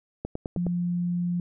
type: click train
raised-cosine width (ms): 2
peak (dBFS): -17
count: 5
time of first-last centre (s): 0.25-0.667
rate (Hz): 9.6
type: tone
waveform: sine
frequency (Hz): 175.4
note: F3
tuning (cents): +8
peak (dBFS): -24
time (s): 0.57-1.4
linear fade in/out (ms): 2
effects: none